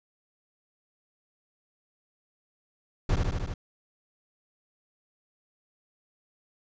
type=noise with echo; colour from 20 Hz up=brown; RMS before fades=-23 dBFS; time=3.09-3.16 s; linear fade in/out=5 ms; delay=76 ms; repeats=5; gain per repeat=-2 dB; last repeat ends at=3.54 s; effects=resampled to 16000 Hz